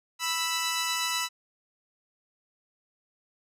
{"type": "tone pair together", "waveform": "10% pulse", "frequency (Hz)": [987.8, 1319.8], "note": ["B5", "E6"], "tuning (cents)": [0, 2], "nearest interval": "perfect fourth", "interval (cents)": 502, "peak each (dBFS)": [-21, -22], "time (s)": [0.19, 1.29], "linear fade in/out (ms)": 50, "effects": ["resampled to 32000 Hz"]}